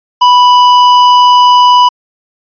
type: tone with hard clipping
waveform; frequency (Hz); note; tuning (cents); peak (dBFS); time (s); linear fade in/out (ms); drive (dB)
sine; 987.8; B5; 0; -4; 0.21-1.89; 10; 11
effects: resampled to 11025 Hz